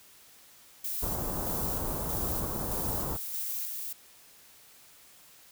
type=noise with tremolo; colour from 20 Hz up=violet; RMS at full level=-34 dBFS; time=0.84-3.93 s; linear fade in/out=5 ms; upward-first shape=square; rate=1.6 Hz; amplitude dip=30%
type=low-pass noise; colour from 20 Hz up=pink; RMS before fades=-35 dBFS; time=1.02-3.17 s; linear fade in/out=10 ms; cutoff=1200 Hz; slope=24 dB/octave
effects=white hiss -56 dBFS RMS until 5.51 s